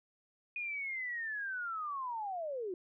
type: linear sweep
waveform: sine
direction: down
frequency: 2475 to 345.5 Hz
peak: -36 dBFS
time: 0.56-2.74 s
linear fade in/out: 2 ms
effects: none